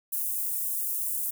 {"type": "high-pass noise", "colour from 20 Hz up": "white", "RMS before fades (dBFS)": -30, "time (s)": [0.12, 1.31], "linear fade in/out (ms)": 10, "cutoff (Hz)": 9300, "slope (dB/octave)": 24, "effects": []}